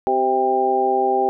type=harmonic tone with a mistuned harmonic; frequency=129.4 Hz; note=C3; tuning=19 cents flat; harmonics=2 / 3 / 4 / 5 / 6; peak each=-30 / -20 / -26 / -27 / -18 dBFS; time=0.07-1.29 s; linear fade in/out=0 ms; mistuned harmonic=6; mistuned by=+37 cents; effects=none